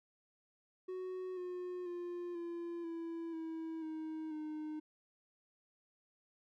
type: tone with pitch steps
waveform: triangle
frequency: 370 / 360.3 / 350.9 / 341.7 / 332.7 / 324 / 315.5 / 307.2 Hz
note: F#4 / F#4 / F4 / F4 / E4 / E4 / D#4 / D#4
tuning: 0 / -46 / +8 / -38 / +16 / -30 / +24 / -22 cents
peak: -38 dBFS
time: 0.88-4.8 s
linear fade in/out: 10 ms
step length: 490 ms
effects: none